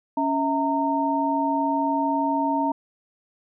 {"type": "tone cluster", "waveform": "sine", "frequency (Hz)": [279.2, 652, 919], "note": ["C#4", "E5", "A#5"], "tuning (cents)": [13, -19, -25], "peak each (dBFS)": [-24, -29, -23], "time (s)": [0.17, 2.72], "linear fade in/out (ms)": 5, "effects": []}